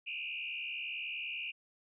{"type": "tone with frequency modulation", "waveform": "sine", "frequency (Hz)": 2630, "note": "E7", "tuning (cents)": -5, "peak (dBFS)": -37, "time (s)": [0.06, 1.52], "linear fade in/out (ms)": 20, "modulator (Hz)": 70.6, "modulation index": 3.5, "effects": []}